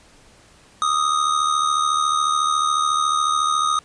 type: tone with amplitude modulation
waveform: square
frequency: 1244.5 Hz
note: D#6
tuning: in tune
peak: -15 dBFS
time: 0.82-3.79 s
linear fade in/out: 0 ms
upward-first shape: sine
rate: 74 Hz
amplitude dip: 65%
effects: pink hiss -51 dBFS RMS until 3.84 s + resampled to 22050 Hz